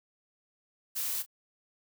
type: noise with echo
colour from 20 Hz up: blue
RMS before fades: -33 dBFS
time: 0.95-1.23 s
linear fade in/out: 20 ms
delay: 33 ms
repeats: 1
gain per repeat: -15 dB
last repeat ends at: 1.263 s
effects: none